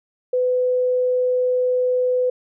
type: tone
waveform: sine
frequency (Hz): 502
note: B4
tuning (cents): +28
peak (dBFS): -16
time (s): 0.33-2.3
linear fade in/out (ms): 5
effects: none